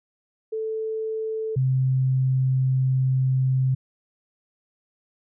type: tone pair in turn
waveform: sine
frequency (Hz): 440 / 130.81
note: A4 / C3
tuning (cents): 0 / 0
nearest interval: octave + major sixth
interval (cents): 2100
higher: first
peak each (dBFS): -25 / -18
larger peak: second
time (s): 0.52-1.56 / 1.56-3.75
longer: second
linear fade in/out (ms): 10
effects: none